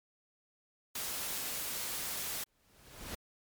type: noise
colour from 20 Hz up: white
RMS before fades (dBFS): -38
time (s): 0.95-2.44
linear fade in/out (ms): 5
type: noise with exponential growth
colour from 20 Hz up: pink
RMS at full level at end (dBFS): -40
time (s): 2.46-3.15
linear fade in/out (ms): 5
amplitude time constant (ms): 150
effects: MP3 96 kbps